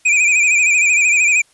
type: tone with vibrato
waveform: square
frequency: 2426 Hz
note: D#7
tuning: 44 cents flat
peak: -11 dBFS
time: 0.05-1.42 s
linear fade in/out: 10 ms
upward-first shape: sine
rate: 13 Hz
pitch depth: 74 cents each way
effects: white hiss -54 dBFS RMS until 1.53 s + resampled to 24000 Hz